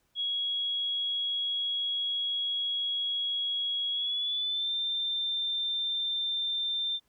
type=tone with pitch glide; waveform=sine; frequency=3322 to 3581 Hz; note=G#7 to A7; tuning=0 to +30 cents; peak=-28 dBFS; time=0.15-7 s; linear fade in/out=50 ms; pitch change=+130 cents; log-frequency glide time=3.91-4.72 s; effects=pink hiss -73 dBFS RMS until 7.08 s